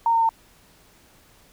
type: tone with pitch steps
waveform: sine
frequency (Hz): 922 / 914 / 906.2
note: A#5 / A#5 / A#5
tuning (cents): -19 / -34 / -49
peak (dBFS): -16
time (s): 0.06-0.291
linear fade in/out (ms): 2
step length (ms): 77
effects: pink hiss -55 dBFS RMS until 1.52 s